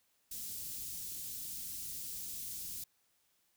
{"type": "band-stop noise", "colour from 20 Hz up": "white", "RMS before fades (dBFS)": -43, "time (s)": [0.31, 2.84], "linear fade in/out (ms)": 5, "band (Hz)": [190, 5300], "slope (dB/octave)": 12, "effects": ["white hiss -75 dBFS RMS until 3.56 s"]}